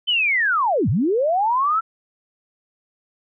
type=linear two-way sweep; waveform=sine; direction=down then up; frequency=3090 to 87.31 to 1355 Hz; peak=-16 dBFS; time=0.07-1.81 s; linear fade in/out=20 ms; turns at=0.89 s; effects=none